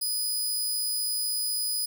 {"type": "tone", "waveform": "15% pulse", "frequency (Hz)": 4978, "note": "D#8", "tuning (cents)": 0, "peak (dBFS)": -20, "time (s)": [0.01, 1.86], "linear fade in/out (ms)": 10, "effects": []}